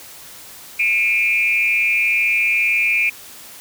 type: tone with frequency modulation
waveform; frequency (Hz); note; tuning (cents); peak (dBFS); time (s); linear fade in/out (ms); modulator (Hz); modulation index
sine; 2400; D7; +37; -14; 0.79-3.1; 10; 186; 0.8
effects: white hiss -39 dBFS RMS until 3.6 s